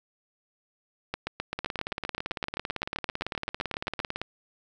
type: two click trains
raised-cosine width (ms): 0.3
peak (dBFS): -14 / -15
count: 23 / 48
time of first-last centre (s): 1.14-4.001 / 1.59-4.216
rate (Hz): 7.69 / 17.9
effects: none